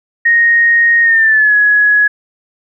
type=tone with pitch glide; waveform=sine; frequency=1864.7 to 1680.6 Hz; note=A#6 to G#6; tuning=0 to +20 cents; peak=-6 dBFS; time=0.25-2.08 s; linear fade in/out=10 ms; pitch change=-180 cents; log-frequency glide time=1.02-1.55 s; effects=none